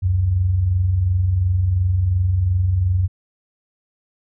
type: tone pair together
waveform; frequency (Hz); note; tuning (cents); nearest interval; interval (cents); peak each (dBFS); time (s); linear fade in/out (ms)
sine; 69.68 / 92.5; C#2 / F#2; +10 / 0; perfect fourth; 490; -25 / -15; 0.02-3.08; 20
effects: none